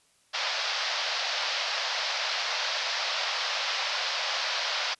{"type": "band-pass noise", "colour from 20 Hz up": "white", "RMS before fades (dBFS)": -30, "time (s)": [0.33, 4.95], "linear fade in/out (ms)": 20, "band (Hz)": [540, 5300], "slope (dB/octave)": 48, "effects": ["white hiss -65 dBFS RMS until 4.99 s", "resampled to 24000 Hz"]}